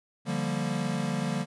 square chord, G minor seventh, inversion second, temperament equal, 146.83 / 174.61 / 196 / 233.1 Hz, D3 / F3 / G3 / Bb3, 0 / 0 / 0 / 0 cents, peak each -34 dBFS, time 0.25-1.46 s, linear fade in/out 50 ms, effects resampled to 24000 Hz

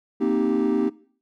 triangle chord, C minor seventh, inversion third, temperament equal, 233.1 / 261.6 / 311.1 / 392 Hz, Bb3 / C4 / Eb4 / G4, 0 / 0 / 0 / 0 cents, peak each -22 dBFS, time 0.2-0.9 s, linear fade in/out 20 ms, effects noise-tail reverb RT60 0.5 s tail -21 dB re dry + tanh soft clip ceiling -11 dBFS

